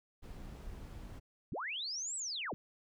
brown noise, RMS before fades -47 dBFS, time 0.22-1.2 s, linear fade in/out 20 ms
sine linear two-way sweep, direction up then down, 70.5 to 8010 to 70.5 Hz, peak -37 dBFS, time 1.52-2.54 s, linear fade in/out 0 ms, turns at 2.16 s
effects none

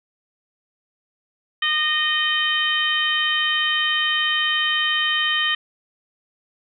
harmonic tone with a mistuned harmonic, 617 Hz, D#5, 15 cents flat, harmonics 2 / 3 / 4 / 5 / 6, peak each -28 / -22 / -31 / -21 / -30 dBFS, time 1.62-5.55 s, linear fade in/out 5 ms, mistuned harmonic 2, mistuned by -20 cents, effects none

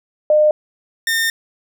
sine / sawtooth tone pair in turn, 607 / 1818.9 Hz, D#5 / A#6, -43 / -43 cents, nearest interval octave + perfect fifth, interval 1900 cents, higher second, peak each -9 / -12 dBFS, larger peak first, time 0.3-0.51 / 1.07-1.3 s, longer second, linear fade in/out 2 ms, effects none

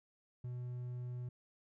triangle tone, 123.47 Hz, B2, in tune, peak -38 dBFS, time 0.44-1.29 s, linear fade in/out 5 ms, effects none

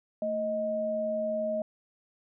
sine tone pair together, 222.9 / 626 Hz, A3 / D#5, +23 / +10 cents, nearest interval octave + tritone, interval 1787 cents, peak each -36 / -28 dBFS, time 0.22-1.62 s, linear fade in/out 2 ms, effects none

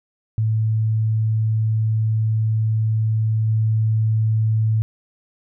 sine tone pair in turn, 110 / 110 Hz, A2 / A2, 0 / 0 cents, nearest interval unison, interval 0 cents, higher neither, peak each -16 / -15 dBFS, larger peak second, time 0.38-3.48 / 3.48-4.82 s, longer first, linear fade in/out 0 ms, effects none

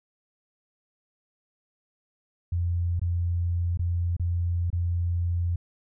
sine tone with dropouts, 86.7 Hz, F2, 12 cents flat, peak -23 dBFS, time 2.52-5.56 s, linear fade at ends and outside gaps 5 ms, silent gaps 2.996-3.015 / 3.774-3.792 / 4.167-4.196 / 4.703-4.728 s, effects none

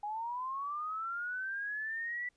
sine linear sweep, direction up, 817 to 1975.5 Hz, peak -35 dBFS, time 0.03-2.29 s, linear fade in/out 5 ms, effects pink hiss -75 dBFS RMS until 2.36 s + resampled to 22050 Hz

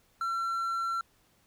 triangle tone, 1355 Hz, E6, 47 cents sharp, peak -27 dBFS, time 0.21-1.01 s, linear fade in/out 2 ms, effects pink hiss -67 dBFS RMS until 1.46 s

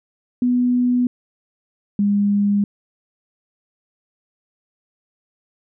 sine tone pair in turn, 246.9 / 203.1 Hz, B3 / G#3, 0 / -38 cents, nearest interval minor third, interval 338 cents, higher first, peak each -14 dBFS, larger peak neither, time 0.42-1.07 / 1.99-2.64 s, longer neither, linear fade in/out 2 ms, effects none

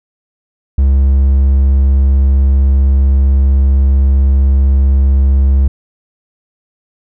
triangle tone, 67.8 Hz, C#2, 38 cents flat, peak -4 dBFS, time 0.78-5.68 s, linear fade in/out 5 ms, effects none

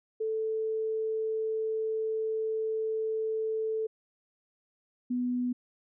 sine tone pair in turn, 440 / 247.3 Hz, A4 / B3, 0 / +3 cents, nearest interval minor seventh, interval 997 cents, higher first, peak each -28 / -27 dBFS, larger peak second, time 0.2-3.87 / 5.1-5.53 s, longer first, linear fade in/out 10 ms, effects none

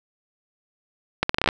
accelerating click train, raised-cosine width 0.3 ms, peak -3 dBFS, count 9, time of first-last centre 1.23-1.489 s, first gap 64 ms, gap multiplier 0.79, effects none

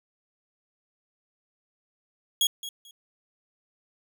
sawtooth tone with echo, 3314 Hz, G#7, 4 cents flat, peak -17 dBFS, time 2.41-2.47 s, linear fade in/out 2 ms, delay 220 ms, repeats 2, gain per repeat -14 dB, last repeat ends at 2.91 s, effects none

